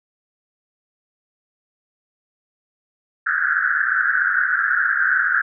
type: band-pass noise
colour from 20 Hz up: pink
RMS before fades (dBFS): -19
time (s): 3.26-5.42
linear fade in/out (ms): 10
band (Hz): 1400 to 1700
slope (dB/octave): 96
effects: none